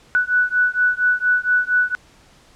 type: beating tone pair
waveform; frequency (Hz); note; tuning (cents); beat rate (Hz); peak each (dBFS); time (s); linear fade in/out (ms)
sine; 1480 / 1484.3; F#6 / F#6; 0 / +5; 4.3; -18; 0.15-1.95; 0
effects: pink hiss -51 dBFS RMS until 2.55 s + low-pass 8000 Hz 12 dB/octave